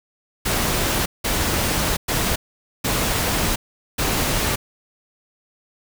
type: noise bursts at uneven times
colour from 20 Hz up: pink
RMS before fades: -21 dBFS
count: 5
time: 0.45-1.06 / 1.24-1.97 / 2.08-2.36 / 2.84-3.56 / 3.98-4.56 s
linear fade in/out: 10 ms
effects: none